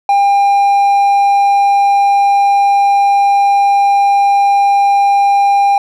triangle tone, 801 Hz, G5, 37 cents sharp, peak -5 dBFS, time 0.09-5.78 s, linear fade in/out 2 ms, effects none

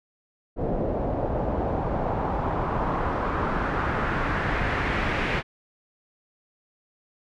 pink noise with low-pass filter sweep, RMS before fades -26 dBFS, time 0.56-5.43 s, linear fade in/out 50 ms, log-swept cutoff 540 to 2300 Hz, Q 1.9, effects none

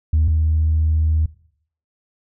sine tone pair in turn, 77.9 / 78.62 Hz, D#2 / D#2, +3 / +19 cents, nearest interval unison, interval 16 cents, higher second, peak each -11 / -13 dBFS, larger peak first, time 0.13-0.28 / 0.28-1.26 s, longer second, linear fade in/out 5 ms, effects noise-tail reverb RT60 0.6 s tail -20 dB re dry + tanh soft clip ceiling -10 dBFS

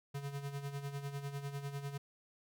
square tone with tremolo, 140.8 Hz, C#3, 27 cents sharp, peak -38 dBFS, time 0.14-1.98 s, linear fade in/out 10 ms, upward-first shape sine, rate 10 Hz, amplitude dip 65%, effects none

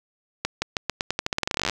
accelerating click train, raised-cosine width 0.2 ms, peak -6 dBFS, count 23, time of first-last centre 0.45-1.697 s, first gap 170 ms, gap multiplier 0.87, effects none

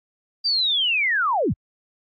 sine linear sweep, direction down, 4769 to 38.89 Hz, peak -18 dBFS, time 0.44-1.54 s, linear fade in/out 20 ms, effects AAC 64 kbps

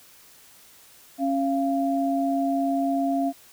sine tone pair together, 274.3 / 688.8 Hz, C#4 / F5, -18 / -24 cents, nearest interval octave + major third, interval 1594 cents, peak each -23 / -25 dBFS, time 1.18-3.33 s, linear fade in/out 50 ms, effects white hiss -52 dBFS RMS until 3.52 s

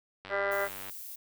click train, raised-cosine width 0.3 ms, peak -27 dBFS, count 63, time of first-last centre 0.25-0.896 s, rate 96 Hz
harmonic tone, 199.2 Hz, G3, 28 cents sharp, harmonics 2 / 3 / 4 / 5 / 6 / 7 / 8 / 9 / 10, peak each -37 / -31 / -40 / -42 / -39 / -37 / -37 / -45 / -36 dBFS, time 0.29-0.69 s, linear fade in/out 50 ms
violet noise, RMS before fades -43 dBFS, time 0.51-1.16 s, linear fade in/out 10 ms
effects none

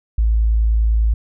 sine tone, 55 Hz, A1, in tune, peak -12 dBFS, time 0.18-1.14 s, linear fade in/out 5 ms, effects none

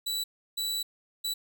sawtooth tone bursts at uneven times, 3946 Hz, B7, 2 cents flat, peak -26 dBFS, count 3, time 0.06-0.24 / 0.57-0.83 / 1.24-1.34 s, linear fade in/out 10 ms, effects none

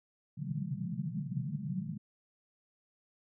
white band-pass noise, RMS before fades -37 dBFS, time 0.37-1.98 s, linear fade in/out 10 ms, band 120 to 210 Hz, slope 96 dB/octave, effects none

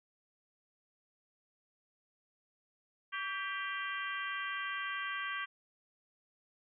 harmonic tone with a mistuned harmonic, 394.7 Hz, G4, 12 cents sharp, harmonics 3 / 4 / 5 / 6 / 7 / 8, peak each -41 / -40 / -42 / -47 / -47 / -47 dBFS, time 3.12-5.46 s, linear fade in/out 20 ms, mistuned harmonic 3, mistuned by -58 cents, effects none

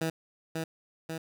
15% pulse tone with echo, 161.9 Hz, E3, 31 cents flat, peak -22 dBFS, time 0.01-0.1 s, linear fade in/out 5 ms, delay 540 ms, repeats 2, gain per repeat -3 dB, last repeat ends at 1.18 s, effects none

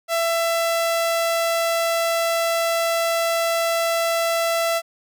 sawtooth tone, 668 Hz, E5, 23 cents sharp, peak -15 dBFS, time 0.08-4.82 s, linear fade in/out 50 ms, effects none

